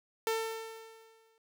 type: tone with exponential decay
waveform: sawtooth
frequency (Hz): 448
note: A4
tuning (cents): +31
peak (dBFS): -24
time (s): 0.27-1.38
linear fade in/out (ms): 1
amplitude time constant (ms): 240
effects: none